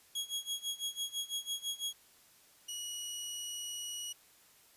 sawtooth tone with tremolo, 3314 Hz, G#7, 4 cents flat, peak -30 dBFS, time 0.15-1.93 s, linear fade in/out 5 ms, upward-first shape sine, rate 6 Hz, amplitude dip 90%
20% pulse tone, 2915 Hz, F#7, 26 cents flat, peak -34 dBFS, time 2.68-4.13 s, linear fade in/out 10 ms
effects white hiss -63 dBFS RMS until 4.76 s + resampled to 32000 Hz

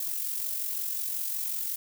violet noise with amplitude modulation, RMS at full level -30 dBFS, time 0-1.76 s, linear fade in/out 5 ms, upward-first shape sine, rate 45.5 Hz, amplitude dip 45%, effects none

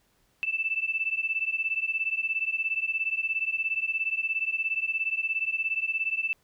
sine beating tone pair, 2637 / 2654 Hz, E7 / E7, 0 / +11 cents, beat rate 17 Hz, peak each -29 dBFS, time 0.43-6.33 s, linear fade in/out 0 ms, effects pink hiss -68 dBFS RMS until 6.43 s

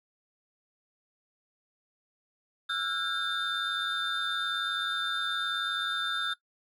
triangle tone cluster, 1344 / 1443 / 1619 / 3598 Hz, E6 / F#6 / G#6 / A7, +33 / -44 / -45 / +38 cents, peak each -33 / -33 / -35 / -31 dBFS, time 2.69-6.34 s, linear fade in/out 10 ms, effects noise-tail reverb RT60 0.1 s tail -18 dB re dry

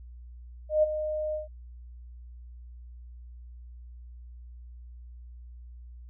sine tone with ADSR envelope, 614 Hz, D#5, 23 cents flat, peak -17 dBFS, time 0.69-1.48 s, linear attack 140 ms, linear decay 20 ms, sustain -11 dB, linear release 140 ms, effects added 60 Hz sine -43 dBFS peak until 6.09 s

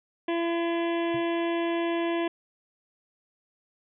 harmonic tone, 337.9 Hz, E4, 43 cents sharp, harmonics 1 / 2 / 3 / 5 / 6 / 7 / 8 / 9 / 10, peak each -26 / -32 / -36 / -40 / -42 / -43 / -44 / -45 / -46 dBFS, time 0.28-2.28 s, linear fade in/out 5 ms
sine tone with exponential decay, 132 Hz, C3, 16 cents sharp, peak -34 dBFS, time 1.14-1.26 s, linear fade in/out 5 ms, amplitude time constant 25 ms
effects none

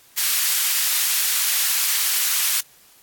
white high-pass noise, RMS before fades -20 dBFS, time 0.17-2.61 s, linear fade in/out 10 ms, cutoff 1600 Hz, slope 12 dB/octave, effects white hiss -52 dBFS RMS until 3.02 s + AAC 64 kbps

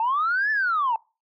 sine linear two-way sweep, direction up then down, 868 to 1766 to 868 Hz, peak -19 dBFS, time 0-0.96 s, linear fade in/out 2 ms, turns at 0.51 s, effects noise-tail reverb RT60 0.3 s tail -24 dB re dry + tanh soft clip ceiling -16 dBFS

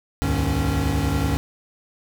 square tone cluster, 67.3 / 78 / 101.3 / 153.1 / 276 Hz, C2 / D#2 / G#2 / D#3 / C#4, +49 / +5 / -43 / -28 / -7 cents, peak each -27 dBFS, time 0.22-1.37 s, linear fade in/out 0 ms, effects none

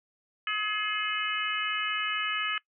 harmonic tone, 424.2 Hz, G#4, 37 cents sharp, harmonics 3 / 4 / 5 / 6 / 7, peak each -33 / -34 / -35 / -35 / -34 dBFS, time 0.47-2.58 s, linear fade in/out 2 ms, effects noise-tail reverb RT60 0.1 s tail -22 dB re dry

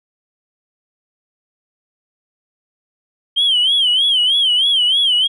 sine tone with vibrato, 3136 Hz, G7, in tune, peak -10 dBFS, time 3.36-5.28 s, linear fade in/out 20 ms, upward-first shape sine, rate 3.2 Hz, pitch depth 130 cents each way, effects tanh soft clip ceiling -8 dBFS

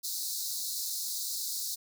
pink high-pass noise, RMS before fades -35 dBFS, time 0.03-1.76 s, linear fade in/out 20 ms, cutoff 3900 Hz, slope 96 dB/octave, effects none

